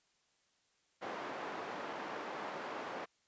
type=band-pass noise; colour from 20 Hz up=white; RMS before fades=-43 dBFS; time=1.01-3.06 s; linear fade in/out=20 ms; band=290 to 1100 Hz; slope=12 dB/octave; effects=white hiss -75 dBFS RMS until 3.27 s + resampled to 16000 Hz